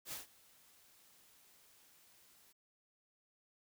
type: noise with ADSR envelope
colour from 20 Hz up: white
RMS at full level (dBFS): -43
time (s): 0.05-2.53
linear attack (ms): 70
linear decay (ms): 140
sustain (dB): -23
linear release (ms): 16
effects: none